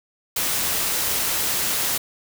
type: noise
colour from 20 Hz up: white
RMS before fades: -23 dBFS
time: 0.36-1.98 s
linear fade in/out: 5 ms
effects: none